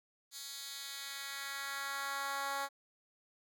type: tone with high-pass filter sweep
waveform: 10% pulse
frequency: 277.2 Hz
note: C#4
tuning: in tune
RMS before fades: -41 dBFS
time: 0.31-2.69 s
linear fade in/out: 50 ms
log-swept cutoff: 4800 to 750 Hz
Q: 1.2
effects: none